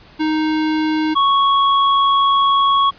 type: tone pair in turn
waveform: square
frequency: 311.1 / 1108.6 Hz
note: D#4 / C#6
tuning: 0 / 0 cents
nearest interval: octave + minor seventh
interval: 2200 cents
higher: second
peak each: -16 / -12 dBFS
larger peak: second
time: 0.19-1.15 / 1.15-2.91 s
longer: second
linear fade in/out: 20 ms
effects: pink hiss -45 dBFS RMS until 2.98 s + resampled to 11025 Hz